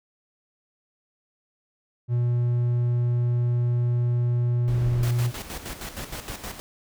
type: tone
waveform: triangle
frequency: 120.8 Hz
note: B2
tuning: 38 cents flat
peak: -18 dBFS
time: 2.08-5.32 s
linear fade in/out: 50 ms
type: noise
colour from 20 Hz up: brown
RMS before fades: -32 dBFS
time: 4.68-5.04 s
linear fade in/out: 0 ms
type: noise with tremolo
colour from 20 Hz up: pink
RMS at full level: -34 dBFS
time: 5.03-6.6 s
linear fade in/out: 0 ms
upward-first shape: square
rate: 6.4 Hz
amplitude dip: 60%
effects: none